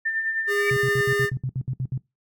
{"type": "tone with tremolo", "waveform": "sine", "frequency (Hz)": 1792, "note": "A6", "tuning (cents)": 31, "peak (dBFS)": -21, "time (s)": [0.05, 1.3], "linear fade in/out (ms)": 10, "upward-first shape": "sine", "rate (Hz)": 9.6, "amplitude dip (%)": 45}
{"type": "tone", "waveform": "square", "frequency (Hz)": 407.7, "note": "G#4", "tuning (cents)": -32, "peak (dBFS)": -24, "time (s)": [0.47, 1.3], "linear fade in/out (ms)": 50}
{"type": "tone with exponential growth", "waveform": "sine", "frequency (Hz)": 2293, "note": "D7", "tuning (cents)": -42, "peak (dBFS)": -22, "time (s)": [0.5, 0.7], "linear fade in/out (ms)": 2, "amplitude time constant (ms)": 43}
{"type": "tone bursts", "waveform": "sine", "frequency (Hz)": 130, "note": "C3", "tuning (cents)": -11, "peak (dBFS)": -23, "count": 11, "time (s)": [0.71, 1.977], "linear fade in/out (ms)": 2, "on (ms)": 57, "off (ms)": 64}
{"effects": ["noise-tail reverb RT60 0.2 s tail -21 dB re dry"]}